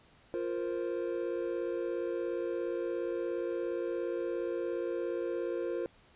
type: chord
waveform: triangle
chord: F suspended fourth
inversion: none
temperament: equal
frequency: 349.2 / 466.2 / 523.3 Hz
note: F4 / Bb4 / C5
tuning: 0 / 0 / 0 cents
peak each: -33 / -35 / -36 dBFS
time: 0.34-5.86 s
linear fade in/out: 0 ms
effects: pink hiss -62 dBFS RMS until 6.15 s + resampled to 8000 Hz